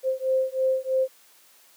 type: beating tone pair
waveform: sine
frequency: 522 / 525.1 Hz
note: C5 / C5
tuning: -4 / +6 cents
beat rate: 3.1 Hz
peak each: -24 dBFS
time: 0.03-1.08 s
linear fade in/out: 50 ms
effects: white hiss -56 dBFS RMS until 1.76 s + high-pass 300 Hz 12 dB/octave